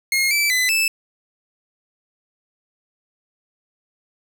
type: tone with pitch steps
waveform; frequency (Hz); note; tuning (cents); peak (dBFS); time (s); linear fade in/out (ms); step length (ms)
sawtooth; 2148 / 2320 / 2012 / 2631; C7 / D7 / B6 / E7; +45 / -22 / +32 / -4; -13; 0.12-0.88; 2; 190
effects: none